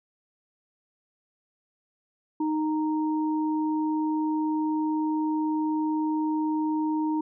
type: tone pair together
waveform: sine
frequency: 310 / 929 Hz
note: D#4 / A#5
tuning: -6 / -6 cents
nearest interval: octave + perfect fifth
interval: 1900 cents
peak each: -24 / -32 dBFS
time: 2.4-7.21 s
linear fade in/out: 5 ms
effects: none